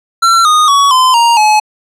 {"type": "tone with pitch steps", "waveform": "square", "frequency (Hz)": [1354, 1234.5, 1125.5, 1026.1, 935.6, 853], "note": ["E6", "D#6", "C#6", "C6", "A#5", "G#5"], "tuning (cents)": [46, -14, 26, -34, 6, 46], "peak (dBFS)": -6, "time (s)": [0.22, 1.6], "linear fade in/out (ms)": 10, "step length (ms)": 230, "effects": ["low-pass 9000 Hz 12 dB/octave"]}